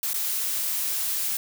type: noise with dropouts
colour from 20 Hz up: blue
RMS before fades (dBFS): -27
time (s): 0.03-1.37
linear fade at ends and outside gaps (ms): 2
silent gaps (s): 0.133-0.142
effects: none